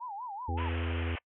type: tone with vibrato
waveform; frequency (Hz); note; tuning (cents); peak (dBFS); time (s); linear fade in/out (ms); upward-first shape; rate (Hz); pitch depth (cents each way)
sine; 892; A5; +23; -37; 0-0.7; 20; sine; 5.2; 220
type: harmonic tone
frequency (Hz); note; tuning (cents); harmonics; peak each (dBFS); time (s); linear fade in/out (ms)
83.4; E2; +21; 1 / 3 / 4 / 5 / 6; -31 / -41 / -43 / -45 / -47; 0.48-1.16; 10
type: band-pass noise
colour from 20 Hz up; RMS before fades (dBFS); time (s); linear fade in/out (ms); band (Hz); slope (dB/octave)
white; -42; 0.57-1.19; 10; 440 to 3100; 96
effects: noise-tail reverb RT60 0.1 s tail -25 dB re dry